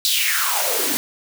white noise with high-pass filter sweep, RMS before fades -20 dBFS, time 0.05-0.97 s, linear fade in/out 0 ms, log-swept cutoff 4100 to 230 Hz, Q 4.6, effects none

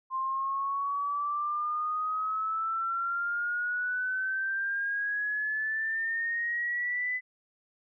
sine exponential sweep, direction up, 1046.5 to 2012 Hz, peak -28 dBFS, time 0.1-7.21 s, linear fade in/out 50 ms, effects none

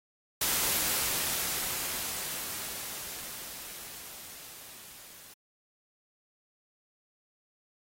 white noise with level ramp, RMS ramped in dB -27 to -51 dBFS, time 0.41-5.34 s, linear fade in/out 5 ms, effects AAC 48 kbps

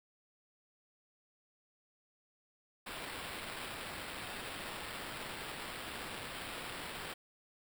violet noise with sample-and-hold, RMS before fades -44 dBFS, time 2.86-7.14 s, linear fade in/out 10 ms, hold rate 6300 Hz, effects none

